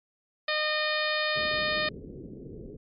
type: harmonic tone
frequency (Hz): 611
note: D#5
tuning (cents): -32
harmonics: 1 / 2 / 3 / 4 / 5 / 6 / 7 / 8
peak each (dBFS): -31 / -34 / -30 / -34 / -38 / -34 / -36 / -40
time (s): 0.48-1.89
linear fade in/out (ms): 5
type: low-pass noise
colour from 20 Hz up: white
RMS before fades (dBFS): -42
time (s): 1.35-2.77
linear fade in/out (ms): 10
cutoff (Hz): 450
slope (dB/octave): 48
effects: MP3 64 kbps